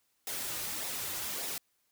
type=noise with flanger; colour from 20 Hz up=white; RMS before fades=-37 dBFS; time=0.27-1.58 s; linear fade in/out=2 ms; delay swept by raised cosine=0.65 to 4.55 ms; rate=1.7 Hz; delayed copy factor=-0.5; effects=white hiss -75 dBFS RMS until 1.91 s